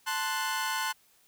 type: chord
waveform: sawtooth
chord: F# diminished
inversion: first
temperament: equal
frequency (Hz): 880 / 1046.5 / 1480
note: A5 / C6 / F#6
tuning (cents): 0 / 0 / 0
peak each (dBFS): -30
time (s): 0.06-0.93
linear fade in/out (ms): 20
effects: white hiss -64 dBFS RMS until 1.27 s